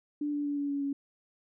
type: tone with pitch steps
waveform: sine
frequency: 293.7 / 290.8 / 288 / 285.2 / 282.4 / 279.6 Hz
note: D4 / D4 / D4 / C#4 / C#4 / C#4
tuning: 0 / -17 / -34 / +49 / +32 / +15 cents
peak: -29 dBFS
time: 0.21-0.93 s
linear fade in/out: 5 ms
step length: 120 ms
effects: none